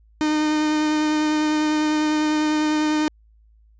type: tone with vibrato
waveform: 45% pulse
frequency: 305.8 Hz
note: D#4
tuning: 30 cents flat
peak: -18 dBFS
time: 0.21-3.08 s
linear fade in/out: 0 ms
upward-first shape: triangle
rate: 10 Hz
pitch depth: 14 cents each way
effects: added 54 Hz sine -51 dBFS peak until 3.79 s + resampled to 16000 Hz